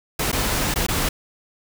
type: noise with dropouts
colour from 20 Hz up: pink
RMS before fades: -22 dBFS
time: 0.19-1.09 s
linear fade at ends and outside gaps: 5 ms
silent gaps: 0.317-0.327 / 0.741-0.758 / 0.867-0.884 s
effects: none